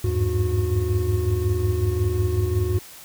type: tone cluster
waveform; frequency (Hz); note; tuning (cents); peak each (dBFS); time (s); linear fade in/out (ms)
triangle; 80.8 / 97 / 102.5 / 364.2; E2 / G2 / G#2 / F#4; -34 / -18 / -22 / -27; -22 / -26 / -21 / -24; 0.04-2.79; 5
effects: white hiss -43 dBFS RMS until 3.04 s